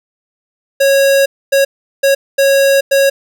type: tone bursts at uneven times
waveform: square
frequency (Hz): 550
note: C#5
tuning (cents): -14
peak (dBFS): -8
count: 5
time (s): 0.8-1.26 / 1.52-1.65 / 2.03-2.15 / 2.38-2.81 / 2.91-3.1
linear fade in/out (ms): 10
effects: none